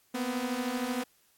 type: beating tone pair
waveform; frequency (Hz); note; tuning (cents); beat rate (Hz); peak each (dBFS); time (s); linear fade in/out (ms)
sawtooth; 240 / 253; B3 / B3; -49 / +42; 13; -31 / -28; 0.14-1.04; 10
effects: white hiss -67 dBFS RMS until 1.37 s + AAC 64 kbps